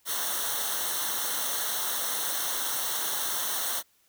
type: noise with comb filter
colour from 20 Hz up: white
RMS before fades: -30 dBFS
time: 0.05-3.83 s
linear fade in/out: 50 ms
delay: 0.41 ms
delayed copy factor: -0.85
effects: white hiss -66 dBFS RMS until 4.08 s